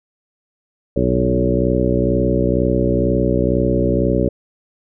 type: harmonic tone with a mistuned harmonic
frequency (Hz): 62.1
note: B1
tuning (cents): +10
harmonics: 1 / 2 / 3 / 4 / 5 / 6 / 7 / 9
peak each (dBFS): -22 / -22 / -22 / -22 / -22 / -22 / -22 / -22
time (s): 0.96-4.29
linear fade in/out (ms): 5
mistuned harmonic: 2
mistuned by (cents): -17
effects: none